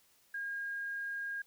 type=tone with quantisation; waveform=sine; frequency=1623 Hz; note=G#6; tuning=40 cents flat; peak=-36 dBFS; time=0.34-1.42 s; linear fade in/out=5 ms; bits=11; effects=white hiss -68 dBFS RMS until 1.46 s